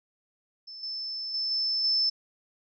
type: tone with level steps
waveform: sine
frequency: 5274 Hz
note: E8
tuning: in tune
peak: -40 / -32 / -27 / -25 / -22 dBFS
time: 0.67-2.1 s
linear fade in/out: 10 ms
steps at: 0.83 / 1.34 / 1.51 / 1.84 s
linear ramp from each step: 2 ms
effects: none